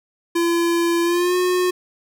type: tone with pitch glide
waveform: square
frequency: 340 to 362.3 Hz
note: F4 to F#4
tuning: -46 to -36 cents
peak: -17 dBFS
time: 0.35-1.71 s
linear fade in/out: 10 ms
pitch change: +110 cents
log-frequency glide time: 1.03-1.36 s
effects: none